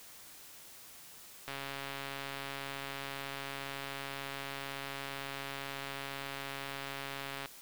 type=click train; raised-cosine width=0.3 ms; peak=-24 dBFS; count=826; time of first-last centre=1.48-7.458 s; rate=138 Hz; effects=white hiss -53 dBFS RMS until 7.61 s